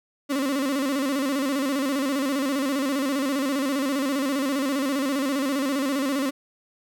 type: tone with vibrato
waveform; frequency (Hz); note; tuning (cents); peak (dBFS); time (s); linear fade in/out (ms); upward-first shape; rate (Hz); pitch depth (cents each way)
35% pulse; 274.1; C#4; -19; -21; 0.29-6.31; 20; square; 15; 80
effects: none